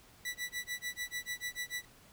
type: tone with tremolo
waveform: sawtooth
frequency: 1966 Hz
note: B6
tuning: 8 cents flat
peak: -31 dBFS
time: 0.25-1.85 s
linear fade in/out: 2 ms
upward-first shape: sine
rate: 6.8 Hz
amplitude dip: 100%
effects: pink hiss -60 dBFS RMS until 2.12 s